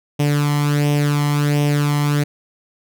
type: tone with flanger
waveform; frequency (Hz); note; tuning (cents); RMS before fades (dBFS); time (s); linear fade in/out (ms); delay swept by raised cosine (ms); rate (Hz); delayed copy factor
sawtooth; 146; D3; -10; -17; 0.19-2.24; 10; 0.34 to 0.98; 1.4; +0.65
effects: none